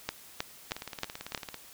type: two click trains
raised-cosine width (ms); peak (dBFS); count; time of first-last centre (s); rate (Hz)
0.2; -13 / -21; 5 / 16; 0.09-1.348 / 0.71-1.543; 3.18 / 18
effects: white hiss -52 dBFS RMS until 1.73 s